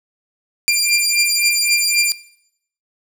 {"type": "beating tone pair", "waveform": "15% pulse", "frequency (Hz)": [2383, 2386.8], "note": ["D7", "D7"], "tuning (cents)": [25, 27], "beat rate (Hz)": 3.8, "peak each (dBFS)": -10, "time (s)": [0.68, 2.12], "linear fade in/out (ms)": 0, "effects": ["noise-tail reverb RT60 0.7 s tail -18 dB re dry"]}